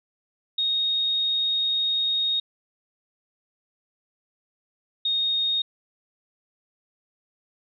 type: tone pair in turn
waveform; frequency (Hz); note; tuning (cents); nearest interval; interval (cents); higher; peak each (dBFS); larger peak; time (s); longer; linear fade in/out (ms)
sine; 3729 / 3713; A#7 / A#7; 0 / -8; unison; 8; first; -21; neither; 0.58-2.4 / 5.05-5.62; first; 5
effects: none